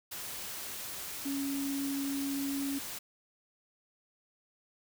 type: tone in noise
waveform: sine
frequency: 277.2 Hz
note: C#4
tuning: in tune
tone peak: -32 dBFS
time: 1.25-2.79 s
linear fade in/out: 10 ms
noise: white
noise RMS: -41 dBFS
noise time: 0.11-2.99 s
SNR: +6 dB
effects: none